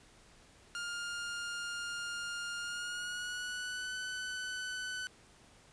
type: tone with pitch glide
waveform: sawtooth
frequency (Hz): 1410 to 1502.5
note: F6 to F#6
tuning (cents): +16 to +26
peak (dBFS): -34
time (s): 0.75-5.07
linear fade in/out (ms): 0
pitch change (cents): +110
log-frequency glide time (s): 2.58-3.94
effects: pink hiss -61 dBFS RMS until 5.72 s + resampled to 22050 Hz